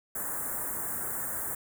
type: band-stop noise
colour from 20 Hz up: white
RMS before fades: -34 dBFS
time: 0.15-1.55 s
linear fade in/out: 5 ms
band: 1800 to 7700 Hz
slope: 48 dB/octave
effects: none